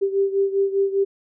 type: beating tone pair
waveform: sine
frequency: 392 / 397 Hz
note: G4 / G4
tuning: 0 / +22 cents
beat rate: 5 Hz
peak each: -19 / -23 dBFS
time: 0.01-1.05 s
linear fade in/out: 20 ms
effects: none